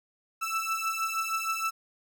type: beating tone pair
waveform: 30% pulse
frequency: 1318.5 / 1324.9 Hz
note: E6 / E6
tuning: 0 / +8 cents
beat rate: 6.4 Hz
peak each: -29 dBFS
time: 0.41-1.71 s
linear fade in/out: 20 ms
effects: none